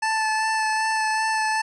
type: tone with vibrato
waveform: 25% pulse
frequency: 876 Hz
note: A5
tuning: 8 cents flat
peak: -17 dBFS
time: 0.02-1.62 s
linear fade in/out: 10 ms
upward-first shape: sine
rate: 2.6 Hz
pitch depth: 14 cents each way
effects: resampled to 22050 Hz